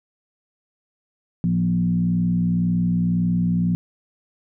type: tone with frequency modulation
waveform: sine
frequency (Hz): 174.8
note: F3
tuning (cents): +2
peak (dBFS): -17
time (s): 1.44-3.75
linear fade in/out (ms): 0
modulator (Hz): 61.9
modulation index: 0.75
effects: none